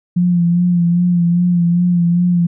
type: tone with vibrato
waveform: sine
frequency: 174.4 Hz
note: F3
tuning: 2 cents flat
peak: -10 dBFS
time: 0.16-2.47 s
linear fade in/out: 10 ms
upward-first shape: sine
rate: 2.5 Hz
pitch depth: 36 cents each way
effects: none